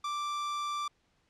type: tone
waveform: 45% pulse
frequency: 1174.7 Hz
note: D6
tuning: in tune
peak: -32 dBFS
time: 0.04-0.88 s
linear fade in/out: 5 ms
effects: pink hiss -72 dBFS RMS until 1.29 s + low-pass 6000 Hz 12 dB/octave